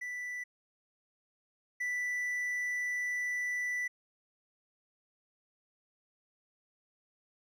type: tone pair in turn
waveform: triangle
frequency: 1975.5 / 1975.5 Hz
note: B6 / B6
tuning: 0 / 0 cents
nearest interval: unison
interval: 0 cents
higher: neither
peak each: -35 / -30 dBFS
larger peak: second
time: 0.01-0.44 / 1.8-3.88 s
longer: second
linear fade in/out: 10 ms
effects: none